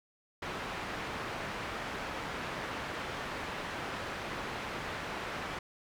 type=low-pass noise; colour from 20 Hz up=white; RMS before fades=-39 dBFS; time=0.42-5.59 s; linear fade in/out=5 ms; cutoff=1800 Hz; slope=12 dB/octave; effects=none